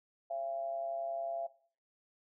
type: tone with amplitude modulation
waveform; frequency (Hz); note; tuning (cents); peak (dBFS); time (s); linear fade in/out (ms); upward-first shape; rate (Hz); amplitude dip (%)
sine; 678; E5; +49; -32; 0.3-1.47; 10; sine; 131; 65
effects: noise-tail reverb RT60 0.5 s tail -18 dB re dry